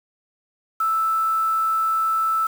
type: tone with quantisation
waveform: sine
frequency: 1318.5 Hz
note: E6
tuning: in tune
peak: -18 dBFS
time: 0.8-2.47 s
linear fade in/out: 5 ms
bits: 6
effects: none